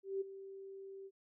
sine tone with ADSR envelope, 389 Hz, G4, 13 cents flat, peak -33 dBFS, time 0.03-1.11 s, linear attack 180 ms, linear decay 15 ms, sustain -14 dB, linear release 49 ms, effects none

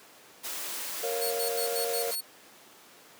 white noise, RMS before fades -36 dBFS, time 0.43-2.16 s, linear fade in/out 20 ms
triangle chord, Bb minor, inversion none, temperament equal, 466.2 / 554.4 / 698.5 Hz, Bb4 / Db5 / F5, 0 / 0 / 0 cents, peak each -29 / -34 / -35 dBFS, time 1.03-2.11 s, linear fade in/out 5 ms
5% pulse tone bursts, 4400 Hz, C#8, 14 cents flat, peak -24 dBFS, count 6, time 1.21-2.21 s, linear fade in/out 10 ms, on 100 ms, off 80 ms
effects pink hiss -53 dBFS RMS until 3.19 s + high-pass 300 Hz 12 dB/octave

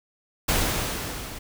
pink noise with level ramp, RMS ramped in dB -21 to -38 dBFS, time 0.48-1.39 s, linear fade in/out 10 ms, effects none

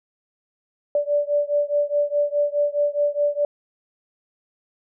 sine beating tone pair, 581 / 585.8 Hz, D5 / D5, -19 / -5 cents, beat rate 4.8 Hz, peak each -21 / -22 dBFS, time 0.95-3.45 s, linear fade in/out 2 ms, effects none

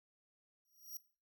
5% pulse tone with exponential growth, 5710 Hz, F8, 37 cents sharp, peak -36 dBFS, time 0.65-0.97 s, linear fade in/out 2 ms, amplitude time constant 69 ms, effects noise-tail reverb RT60 0.4 s tail -18 dB re dry

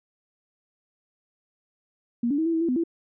sine tone with pitch steps, 236.9 / 286.3 / 320.2 / 332.3 / 324.3 / 335.3 / 251.7 / 334.5 Hz, A#3 / D4 / D#4 / E4 / E4 / E4 / B3 / E4, +28 / -44 / +50 / +14 / -28 / +30 / +33 / +25 cents, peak -21 dBFS, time 2.23-2.838 s, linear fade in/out 5 ms, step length 76 ms, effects none

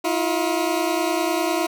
20% pulse tone pair together, 322.2 / 352.1 Hz, E4 / F4, -39 / +14 cents, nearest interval major second, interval 153 cents, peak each -18 dBFS, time 0.04-1.67 s, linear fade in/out 10 ms, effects none

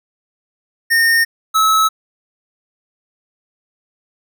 square tone pair in turn, 1833 / 1296.1 Hz, A#6 / E6, -30 / -30 cents, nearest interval tritone, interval 600 cents, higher first, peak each -11 dBFS, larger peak neither, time 0.9-1.25 / 1.54-1.89 s, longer neither, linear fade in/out 20 ms, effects none

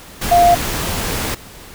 sine tone in noise, 698.5 Hz, F5, in tune, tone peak -7 dBFS, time 0.31-0.55 s, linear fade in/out 10 ms, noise pink, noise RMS -21 dBFS, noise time 0.21-1.35 s, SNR +11 dB, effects pink hiss -38 dBFS RMS until 1.74 s

